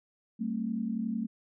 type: tone cluster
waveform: sine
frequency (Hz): 194.7 / 225.8 / 268.7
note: G3 / A3 / C4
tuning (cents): -12 / +45 / +46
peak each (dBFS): -36 / -31 / -40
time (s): 0.39-1.27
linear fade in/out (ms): 20
effects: none